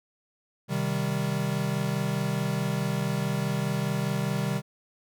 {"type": "chord", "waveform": "square", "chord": "C minor", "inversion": "none", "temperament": "equal", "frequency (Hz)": [130.81, 155.56, 196], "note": ["C3", "Eb3", "G3"], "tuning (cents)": [0, 0, 0], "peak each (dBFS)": -31, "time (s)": [0.68, 4.62], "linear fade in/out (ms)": 50, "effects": []}